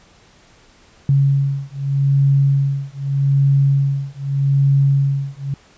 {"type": "beating tone pair", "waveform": "sine", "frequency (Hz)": [138.2, 139.02], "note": ["C#3", "C#3"], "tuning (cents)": [-5, 5], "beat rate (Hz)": 0.82, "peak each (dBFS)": -16, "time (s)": [1.09, 5.54], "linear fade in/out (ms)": 2, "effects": ["pink hiss -50 dBFS RMS until 5.77 s", "resampled to 16000 Hz"]}